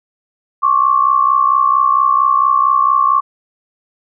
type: tone pair together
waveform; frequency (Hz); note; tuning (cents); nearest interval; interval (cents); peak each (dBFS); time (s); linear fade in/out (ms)
sine; 1083.6 / 1148; C#6 / D6; -40 / -40; minor second; 100; -12; 0.62-3.21; 20
effects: none